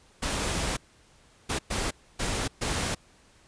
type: noise bursts at uneven times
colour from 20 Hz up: pink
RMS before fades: -29 dBFS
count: 5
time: 0.22-0.77 / 1.49-1.59 / 1.7-1.91 / 2.19-2.48 / 2.61-2.95 s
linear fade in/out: 10 ms
effects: pink hiss -59 dBFS RMS until 3.47 s + resampled to 22050 Hz